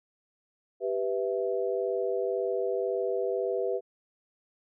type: chord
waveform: sine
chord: E minor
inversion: first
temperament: equal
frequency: 392 / 493.9 / 659.3 Hz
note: G4 / B4 / E5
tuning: 0 / 0 / 0 cents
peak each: -30 / -30 / -34 dBFS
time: 0.8-3.81 s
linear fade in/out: 50 ms
effects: none